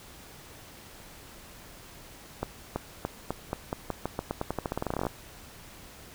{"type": "accelerating click train", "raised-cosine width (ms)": 1, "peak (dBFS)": -15, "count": 26, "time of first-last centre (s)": [2.43, 5.067], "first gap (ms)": 330, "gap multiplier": 0.88, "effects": ["pink hiss -49 dBFS RMS until 6.14 s"]}